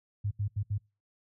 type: tone bursts at uneven times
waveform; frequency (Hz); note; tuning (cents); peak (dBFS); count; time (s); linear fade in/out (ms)
sine; 102.3; G#2; -26; -27; 4; 0.24-0.31 / 0.39-0.48 / 0.56-0.63 / 0.7-0.78; 10
effects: noise-tail reverb RT60 0.3 s tail -26 dB re dry + high-pass 60 Hz 12 dB/octave